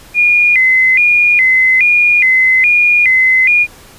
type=tone with vibrato; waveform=sine; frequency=2231 Hz; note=C#7; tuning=11 cents sharp; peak=-6 dBFS; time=0.14-3.67 s; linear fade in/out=50 ms; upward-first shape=square; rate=1.2 Hz; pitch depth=150 cents each way; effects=pink hiss -39 dBFS RMS until 3.98 s + resampled to 32000 Hz